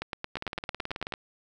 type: two click trains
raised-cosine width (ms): 0.3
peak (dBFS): -18 / -16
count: 15 / 11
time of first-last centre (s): 0.37-1.123 / 0.02-1.139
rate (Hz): 18.6 / 8.94
effects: none